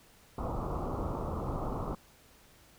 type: low-pass noise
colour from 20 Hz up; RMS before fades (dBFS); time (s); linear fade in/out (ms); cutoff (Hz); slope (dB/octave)
pink; -35; 0.38-1.95; 2; 1300; 96
effects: pink hiss -60 dBFS RMS until 2.78 s